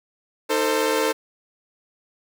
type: chord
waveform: sawtooth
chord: A diminished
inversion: second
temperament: equal with one note detuned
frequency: 311.1 / 446.9 / 523.3 Hz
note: Eb4 / A4 / C5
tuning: 0 / +27 / 0 cents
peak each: -23 / -18 / -20 dBFS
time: 0.49-1.13 s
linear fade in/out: 20 ms
effects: none